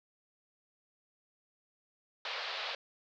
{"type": "band-pass noise", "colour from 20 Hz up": "white", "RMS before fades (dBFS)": -39, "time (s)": [2.25, 2.75], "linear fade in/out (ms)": 2, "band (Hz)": [460, 4500], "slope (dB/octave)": 48, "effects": []}